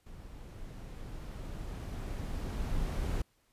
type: noise with level ramp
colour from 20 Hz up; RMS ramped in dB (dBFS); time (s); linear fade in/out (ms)
brown; -48 to -32; 0.06-3.22; 5
effects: pink hiss -72 dBFS RMS until 3.52 s + resampled to 32000 Hz